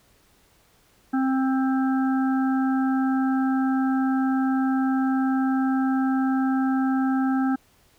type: harmonic tone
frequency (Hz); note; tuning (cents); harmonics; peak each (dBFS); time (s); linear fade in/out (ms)
264.1; C4; +16; 1 / 3 / 5 / 6; -20 / -30 / -34 / -36; 1.13-7.56; 10
effects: pink hiss -60 dBFS RMS until 7.98 s